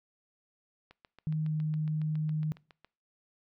click train, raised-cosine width 0.3 ms, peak -36 dBFS, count 15, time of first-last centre 0.91-2.846 s, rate 7.23 Hz
sine tone with pitch glide, 155.56 to 154.49 Hz, D#3 to D#3, 0 to -12 cents, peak -28 dBFS, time 1.27-2.52 s, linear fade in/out 0 ms, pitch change -12 cents, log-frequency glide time 1.45-1.53 s
effects noise-tail reverb RT60 0.4 s tail -23 dB re dry

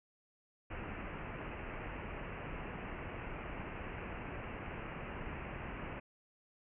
pink low-pass noise, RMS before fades -44 dBFS, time 0.7-6 s, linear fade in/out 10 ms, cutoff 2800 Hz, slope 96 dB/octave, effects none

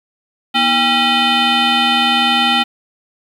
sine tone with frequency modulation, 1923 Hz, B6, 47 cents flat, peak -9 dBFS, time 0.54-2.64 s, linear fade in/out 20 ms, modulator 561 Hz, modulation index 3, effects tanh soft clip ceiling -8 dBFS + 7-bit

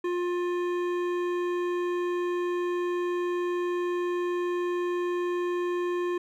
sine tone with hard clipping, 353.3 Hz, F4, 20 cents sharp, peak -28 dBFS, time 0.04-6.18 s, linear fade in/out 5 ms, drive 13 dB, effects none

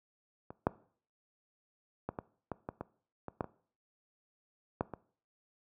clicks, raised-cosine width 1 ms, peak -30 / -12 / -21 / -23 / -22 / -23 / -24 / -26 / -18 / -28 / -16 / -26 dBFS, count 12, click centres 0.505 / 0.669 / 2.09 / 2.188 / 2.517 / 2.689 / 2.81 / 3.283 / 3.408 / 3.443 / 4.809 / 4.937 s, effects noise-tail reverb RT60 0.5 s tail -20 dB re dry + high-pass 80 Hz 12 dB/octave

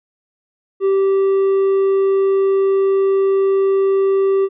sine tone with hard clipping, 389.2 Hz, G4, 12 cents flat, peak -13 dBFS, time 0.8-4.49 s, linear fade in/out 50 ms, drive 3 dB, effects resampled to 8000 Hz

